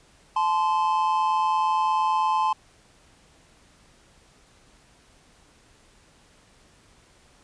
triangle tone pair together, 867 / 1035.8 Hz, A5 / C6, -26 / -18 cents, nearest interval minor third, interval 308 cents, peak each -21 dBFS, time 0.36-2.53 s, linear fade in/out 5 ms, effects pink hiss -57 dBFS RMS until 7.43 s + resampled to 22050 Hz

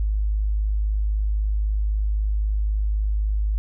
sine tone, 51.91 Hz, G#1, in tune, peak -19 dBFS, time 0-3.58 s, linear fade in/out 0 ms, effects none

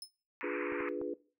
sawtooth tone with exponential decay, 5200 Hz, E8, 24 cents flat, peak -36 dBFS, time 0.02-0.11 s, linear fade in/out 2 ms, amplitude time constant 18 ms
white band-pass noise, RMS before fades -42 dBFS, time 0.41-0.89 s, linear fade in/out 0 ms, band 900 to 2500 Hz, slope 96 dB/octave
sine chord, D diminished seventh, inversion none, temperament equal, 293.7 / 349.2 / 415.3 / 493.9 Hz, D4 / F4 / Ab4 / Cb5, 0 / 0 / 0 / 0 cents, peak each -40 dBFS, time 0.43-1.14 s, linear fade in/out 5 ms
clicks, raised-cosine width 1 ms, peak -33 dBFS, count 3, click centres 0.723 / 0.806 / 1.015 s
effects noise-tail reverb RT60 0.4 s tail -20 dB re dry

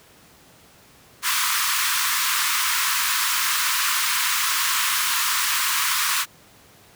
pink high-pass noise, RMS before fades -22 dBFS, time 1.22-6.26 s, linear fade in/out 50 ms, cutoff 970 Hz, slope 96 dB/octave, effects pink hiss -51 dBFS RMS until 6.95 s + high-pass 80 Hz 12 dB/octave

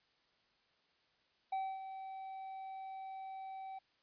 triangle tone with ADSR envelope, 768 Hz, G5, 36 cents flat, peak -32 dBFS, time 1.52-3.79 s, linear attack 8 ms, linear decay 260 ms, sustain -10 dB, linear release 9 ms, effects white hiss -74 dBFS RMS until 4.02 s + resampled to 11025 Hz

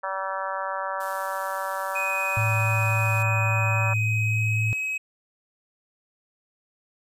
harmonic tone, 191.9 Hz, G3, 37 cents flat, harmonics 3 / 4 / 5 / 6 / 7 / 8 / 9, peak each -33 / -36 / -32 / -34 / -34 / -38 / -38 dBFS, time 0.03-3.94 s, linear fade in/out 10 ms
blue noise, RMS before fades -42 dBFS, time 1-3.23 s, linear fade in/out 5 ms
triangle tone with pitch glide, 2497 to 2548 Hz, D#7 to D#7, +6 to +41 cents, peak -24 dBFS, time 1.95-4.98 s, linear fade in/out 10 ms, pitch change +35 cents, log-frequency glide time 3.49-4.61 s
sine tone with vibrato, 110 Hz, A2, in tune, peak -22 dBFS, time 2.37-4.73 s, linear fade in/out 0 ms, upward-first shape sine, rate 3.6 Hz, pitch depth 8 cents each way
effects resampled to 32000 Hz

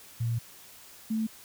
sine tone pair in turn, 116.54 / 220.5 Hz, A#2 / A3, 0 / +4 cents, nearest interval major seventh, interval 1104 cents, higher second, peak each -26 / -26 dBFS, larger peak neither, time 0.2-0.39 / 1.1-1.27 s, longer first, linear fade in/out 10 ms, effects white hiss -51 dBFS RMS until 1.44 s

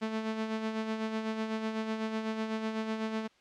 sawtooth tone with tremolo, 220 Hz, A3, in tune, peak -26 dBFS, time 0.01-3.28 s, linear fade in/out 20 ms, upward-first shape sine, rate 8 Hz, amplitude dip 50%, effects white hiss -65 dBFS RMS until 3.4 s + low-pass 4000 Hz 12 dB/octave

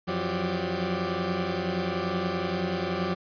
20% pulse tone cluster, 90 / 171.8 / 182.3 / 391 / 586 Hz, F#2 / F3 / F#3 / G4 / D5, -47 / -28 / -25 / -4 / -4 cents, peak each -33 / -28 / -25 / -30 / -33 dBFS, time 0.07-3.15 s, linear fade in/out 20 ms, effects resampled to 11025 Hz

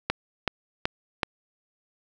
click train, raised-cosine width 0.3 ms, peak -7 dBFS, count 4, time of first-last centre 0.1-1.232 s, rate 2.65 Hz, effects none

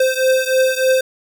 square beating tone pair, 519 / 522.3 Hz, C5 / C5, -14 / -3 cents, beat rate 3.3 Hz, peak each -16 / -18 dBFS, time 0-1.01 s, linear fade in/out 5 ms, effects none

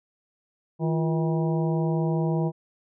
harmonic tone with a mistuned harmonic, 160.3 Hz, E3, 48 cents flat, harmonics 1 / 2 / 3 / 4 / 5 / 6, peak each -23 / -29 / -33 / -35 / -37 / -39 dBFS, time 0.79-2.52 s, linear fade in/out 50 ms, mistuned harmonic 2, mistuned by +120 cents, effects none

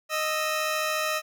15% pulse tone pair together, 621 / 1315.9 Hz, D#5 / E6, -3 / -3 cents, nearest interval octave + minor second, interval 1300 cents, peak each -20 / -25 dBFS, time 0.09-1.22 s, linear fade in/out 50 ms, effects none

